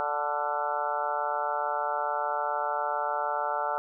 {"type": "harmonic tone with a mistuned harmonic", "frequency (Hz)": 146.83, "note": "D3", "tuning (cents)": 0, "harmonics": [3, 4, 5, 6, 7, 8, 9, 10], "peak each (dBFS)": [-41, -34, -34, -31, -41, -38, -33, -41], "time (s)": [0, 3.78], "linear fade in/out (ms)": 0, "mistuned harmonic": 9, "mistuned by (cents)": 29, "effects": []}